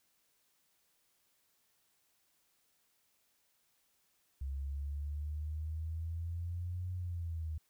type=exponential two-way sweep; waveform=sine; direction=up then down; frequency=67.4 to 91.2 to 77.4 Hz; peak=-36 dBFS; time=4.41-7.58 s; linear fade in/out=5 ms; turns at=6.94 s; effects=white hiss -75 dBFS RMS until 7.69 s